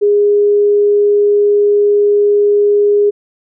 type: tone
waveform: sine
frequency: 411.2 Hz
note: G#4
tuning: 17 cents flat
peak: -7 dBFS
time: 0.01-3.11 s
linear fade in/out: 20 ms
effects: none